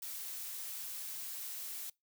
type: noise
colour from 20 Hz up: blue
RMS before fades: -43 dBFS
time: 0.02-1.9 s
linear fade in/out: 5 ms
effects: noise-tail reverb RT60 0.2 s tail -24 dB re dry